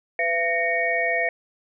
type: tone cluster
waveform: sine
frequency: 501 / 678 / 1849 / 2237 Hz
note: B4 / E5 / A#6 / C#7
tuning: +25 / +49 / -15 / +15 cents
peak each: -29 / -25 / -25 / -25 dBFS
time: 0.19-1.29 s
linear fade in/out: 2 ms
effects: none